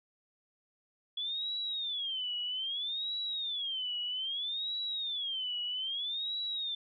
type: tone with vibrato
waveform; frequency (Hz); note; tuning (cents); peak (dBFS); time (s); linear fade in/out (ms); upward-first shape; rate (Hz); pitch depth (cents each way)
sine; 3381; G#7; +30; -33; 1.17-6.75; 5; sine; 0.62; 250
effects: none